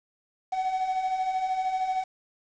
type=beating tone pair; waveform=triangle; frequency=740 / 753 Hz; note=F#5 / F#5; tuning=0 / +30 cents; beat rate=13 Hz; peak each=-32 / -24 dBFS; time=0.52-2.04 s; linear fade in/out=10 ms; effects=resampled to 16000 Hz + 8-bit